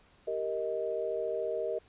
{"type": "chord", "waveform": "sine", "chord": "Eb major", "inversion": "first", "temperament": "equal with one note detuned", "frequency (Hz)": [392, 466.2, 627.3], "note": ["G4", "Bb4", "Eb5"], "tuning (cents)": [0, 0, 14], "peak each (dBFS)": [-37, -34, -34], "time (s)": [0.27, 1.79], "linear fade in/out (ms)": 10, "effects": ["pink hiss -63 dBFS RMS until 1.88 s", "resampled to 8000 Hz"]}